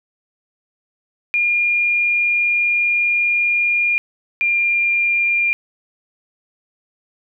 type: tone pair in turn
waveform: sine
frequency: 2415 / 2397 Hz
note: D7 / D7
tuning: +48 / +35 cents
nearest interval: unison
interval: 13 cents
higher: first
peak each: -14 dBFS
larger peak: neither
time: 1.34-3.98 / 4.41-5.53 s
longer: first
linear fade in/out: 0 ms
effects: none